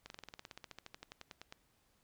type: slowing click train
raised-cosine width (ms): 0.2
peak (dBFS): -30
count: 22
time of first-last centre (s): 0.06-1.524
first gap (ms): 41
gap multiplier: 1.05
effects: pink hiss -74 dBFS RMS until 2.03 s